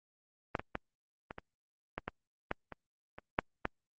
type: clicks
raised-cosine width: 0.5 ms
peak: -16 / -21 / -19 / -26 / -27 / -21 / -20 / -17 / -28 / -30 / -12 / -16 dBFS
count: 12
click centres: 0.552 / 0.595 / 0.754 / 1.309 / 1.384 / 1.98 / 2.08 / 2.514 / 2.723 / 3.185 / 3.389 / 3.654 s
effects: Opus 24 kbps